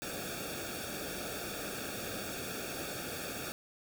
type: noise with comb filter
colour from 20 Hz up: pink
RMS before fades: -40 dBFS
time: 0.02-3.52 s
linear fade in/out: 0 ms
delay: 0.99 ms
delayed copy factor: -0.95
effects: none